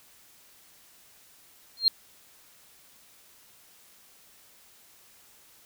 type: tone with exponential growth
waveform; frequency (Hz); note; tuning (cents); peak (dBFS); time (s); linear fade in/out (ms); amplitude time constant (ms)
sine; 4199; C8; +5; -12; 1.77-1.88; 1; 23
effects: tanh soft clip ceiling -12 dBFS + white hiss -57 dBFS RMS until 5.65 s